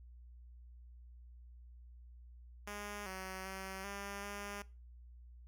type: tone with pitch steps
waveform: 5% pulse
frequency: 205.6 / 188.3 / 191 / 200.2 / 202.8 Hz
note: G#3 / F#3 / G3 / G3 / G#3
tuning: -17 / +31 / -45 / +37 / -41 cents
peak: -32 dBFS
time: 2.67-4.62 s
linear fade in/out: 2 ms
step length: 390 ms
effects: noise-tail reverb RT60 0.3 s tail -20 dB re dry + added 60 Hz sine -53 dBFS peak until 5.47 s